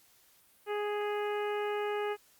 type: harmonic tone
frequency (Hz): 415.3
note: G#4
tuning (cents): 0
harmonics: 1 / 2 / 3 / 4 / 5 / 6 / 7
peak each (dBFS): -32 / -38 / -42 / -44 / -46 / -48 / -49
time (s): 0.66-2.17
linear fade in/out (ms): 50
effects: white hiss -64 dBFS RMS until 2.39 s + Opus 48 kbps